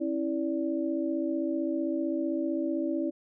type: tone cluster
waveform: sine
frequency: 270.2 / 325.8 / 579 Hz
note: C#4 / E4 / D5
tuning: -44 / -20 / -25 cents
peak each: -32 / -29 / -35 dBFS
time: 0-3.11 s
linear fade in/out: 20 ms
effects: none